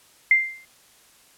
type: tone with exponential decay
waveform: sine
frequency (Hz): 2093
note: C7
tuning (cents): 0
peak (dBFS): -10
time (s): 0.31-0.65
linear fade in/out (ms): 2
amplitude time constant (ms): 73
effects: white hiss -55 dBFS RMS until 1.37 s + low-pass 12000 Hz 12 dB/octave